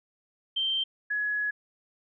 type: tone pair in turn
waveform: sine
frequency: 3136 / 1684.9 Hz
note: G7 / G#6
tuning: 0 / +25 cents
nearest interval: major seventh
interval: 1075 cents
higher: first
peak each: -25 / -26 dBFS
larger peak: first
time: 0.56-0.84 / 1.1-1.51 s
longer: second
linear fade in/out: 10 ms
effects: none